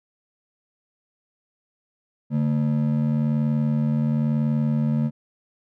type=ring-modulated tone; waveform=triangle; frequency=185 Hz; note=F#3; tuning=in tune; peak=-14 dBFS; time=2.3-5.11 s; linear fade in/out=50 ms; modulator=40.5 Hz; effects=none